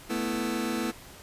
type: chord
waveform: sawtooth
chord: A suspended second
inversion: none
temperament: just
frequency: 220 / 247.5 / 330 Hz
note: A3 / B3 / E4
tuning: 0 / +4 / +2 cents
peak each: -28 dBFS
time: 0.09-0.92 s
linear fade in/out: 20 ms
effects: pink hiss -48 dBFS RMS until 1.22 s + resampled to 32000 Hz